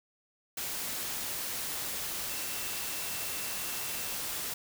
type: tone in noise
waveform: sine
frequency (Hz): 2686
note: E7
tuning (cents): +32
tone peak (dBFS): -47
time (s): 2.29-4.15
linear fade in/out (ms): 5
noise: white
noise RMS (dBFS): -36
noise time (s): 0.57-4.54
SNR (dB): -14
effects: none